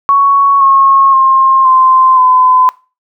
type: tone with pitch steps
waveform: sine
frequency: 1113 / 1088.2 / 1064 / 1040.3 / 1017.1 Hz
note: C#6 / C#6 / C6 / C6 / C6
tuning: +7 / -32 / +29 / -10 / -49 cents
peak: -4 dBFS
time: 0.09-2.69 s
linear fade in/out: 0 ms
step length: 520 ms
effects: noise-tail reverb RT60 0.3 s tail -21 dB re dry